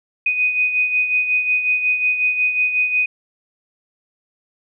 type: beating tone pair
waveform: sine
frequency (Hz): 2492 / 2497.5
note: D#7 / D#7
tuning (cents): +2 / +6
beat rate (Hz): 5.5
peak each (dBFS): -16 / -24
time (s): 0.26-3.06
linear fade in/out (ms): 5
effects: none